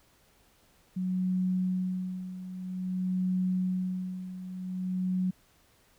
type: tone with tremolo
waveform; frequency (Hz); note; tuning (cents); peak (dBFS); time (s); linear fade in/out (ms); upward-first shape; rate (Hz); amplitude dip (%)
sine; 184.3; F#3; -7; -25; 0.96-5.31; 10; sine; 0.51; 75
effects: pink hiss -64 dBFS RMS until 5.98 s